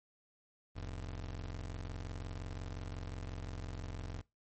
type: ring-modulated tone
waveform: 35% pulse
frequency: 65.41 Hz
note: C2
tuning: in tune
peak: -36 dBFS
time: 0.75-4.22 s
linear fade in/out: 20 ms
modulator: 22.9 Hz
effects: noise-tail reverb RT60 0.2 s tail -20 dB re dry + MP3 32 kbps